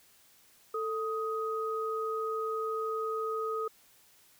sine tone pair together, 443 / 1253 Hz, A4 / D#6, +12 / +12 cents, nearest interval octave + tritone, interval 1800 cents, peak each -33 / -34 dBFS, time 0.74-3.68 s, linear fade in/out 5 ms, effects white hiss -62 dBFS RMS until 4.39 s

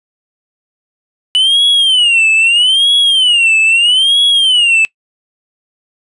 triangle tone with vibrato, 2960 Hz, F#7, in tune, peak -5 dBFS, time 1.35-4.85 s, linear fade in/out 0 ms, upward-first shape sine, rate 0.78 Hz, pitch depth 210 cents each way, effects noise-tail reverb RT60 0.1 s tail -22 dB re dry + resampled to 24000 Hz

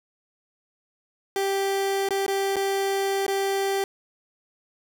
30% pulse tone with dropouts, 392 Hz, G4, in tune, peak -20 dBFS, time 1.36-3.84 s, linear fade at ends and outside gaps 1 ms, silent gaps 2.088-2.107 / 2.264-2.28 / 2.559-2.566 / 3.265-3.28 s, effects none

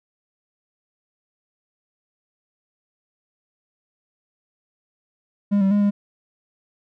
triangle tone with pitch steps, 202.6 / 193.7 / 205.1 / 203.1 Hz, G#3 / G3 / G#3 / G#3, -43 / -20 / -21 / -38 cents, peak -13 dBFS, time 5.51-5.91 s, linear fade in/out 20 ms, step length 100 ms, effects none

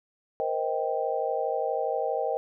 sine chord, C minor seventh, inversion third, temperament just, 470.9 / 523.3 / 627.9 / 784.9 Hz, Bb4 / C5 / Eb5 / G5, +18 / 0 / +16 / +2 cents, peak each -31 dBFS, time 0.4-2.37 s, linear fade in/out 0 ms, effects none

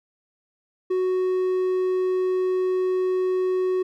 triangle tone, 370 Hz, F#4, in tune, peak -18 dBFS, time 0.9-3.83 s, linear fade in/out 10 ms, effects none

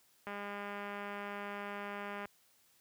click train, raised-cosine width 0.5 ms, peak -28 dBFS, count 404, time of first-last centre 0.27-2.255 s, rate 203 Hz, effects white hiss -69 dBFS RMS until 2.8 s + high-pass 60 Hz 12 dB/octave

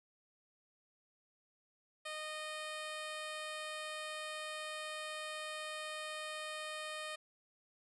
10% pulse tone, 616 Hz, D#5, 17 cents flat, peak -33 dBFS, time 2.05-7.16 s, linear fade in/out 10 ms, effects resampled to 24000 Hz

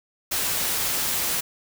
white noise, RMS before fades -25 dBFS, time 0.31-1.41 s, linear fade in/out 10 ms, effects none

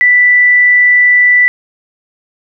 sine tone, 1975.5 Hz, B6, in tune, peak -4 dBFS, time 0.01-1.48 s, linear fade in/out 0 ms, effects none

